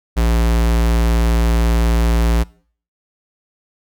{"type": "tone", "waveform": "square", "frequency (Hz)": 57.4, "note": "A#1", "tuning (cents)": -26, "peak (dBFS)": -13, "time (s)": [0.16, 2.44], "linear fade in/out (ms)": 20, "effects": ["noise-tail reverb RT60 0.5 s tail -23 dB re dry"]}